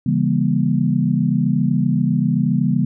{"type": "chord", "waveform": "sine", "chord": "C# diminished seventh", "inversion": "none", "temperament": "just", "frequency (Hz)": [138.59, 166.31, 199.57, 239.5], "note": ["C#3", "E3", "G3", "Bb3"], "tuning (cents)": [0, 16, 31, 47], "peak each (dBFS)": -20, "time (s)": [0.06, 2.85], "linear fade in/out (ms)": 5, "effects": []}